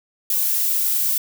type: noise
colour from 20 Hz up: violet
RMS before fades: -20 dBFS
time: 0.3-1.18 s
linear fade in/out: 2 ms
effects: none